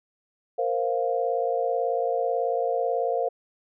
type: chord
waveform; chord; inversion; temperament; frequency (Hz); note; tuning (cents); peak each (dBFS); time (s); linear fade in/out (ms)
sine; Bb suspended second; none; just; 466.2 / 524.4 / 699.2; Bb4 / C5 / F5; 0 / +4 / +2; -27; 0.58-3.29; 10
effects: none